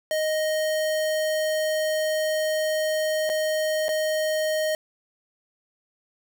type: tone with dropouts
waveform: square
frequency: 622.3 Hz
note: D#5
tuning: in tune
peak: -23 dBFS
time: 0.11-4.75 s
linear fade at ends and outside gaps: 1 ms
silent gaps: 3.293-3.298 / 3.883-3.89 s
effects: none